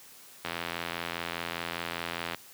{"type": "click train", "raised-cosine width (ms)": 0.3, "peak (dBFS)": -16, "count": 162, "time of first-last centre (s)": [0.45, 2.346], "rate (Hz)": 84.9, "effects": ["white hiss -52 dBFS RMS until 2.53 s", "high-pass 100 Hz 12 dB/octave"]}